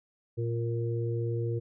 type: harmonic tone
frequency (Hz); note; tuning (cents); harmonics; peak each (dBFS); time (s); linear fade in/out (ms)
116.54; A#2; 0; 1 / 3 / 4; -29 / -36 / -36; 0.37-1.6; 20
effects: none